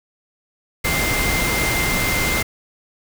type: tone in noise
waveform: sine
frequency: 2093 Hz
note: C7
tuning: in tune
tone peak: -22 dBFS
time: 0.84-2.43 s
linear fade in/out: 10 ms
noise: pink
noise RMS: -21 dBFS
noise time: 0.84-2.43 s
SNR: -4 dB
effects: none